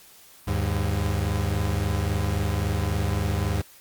35% pulse tone pair together, 77.78 / 101.45 Hz, D#2 / G#2, 0 / -40 cents, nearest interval perfect fourth, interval 460 cents, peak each -24 dBFS, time 0.47-3.62 s, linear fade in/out 10 ms, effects white hiss -51 dBFS RMS until 3.8 s + Opus 48 kbps

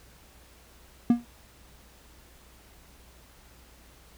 triangle tone with exponential decay, 238.2 Hz, A#3, 38 cents sharp, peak -11 dBFS, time 1.1-1.25 s, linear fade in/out 2 ms, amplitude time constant 31 ms, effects added 60 Hz sine -56 dBFS peak until 4.17 s + pink hiss -56 dBFS RMS until 4.17 s

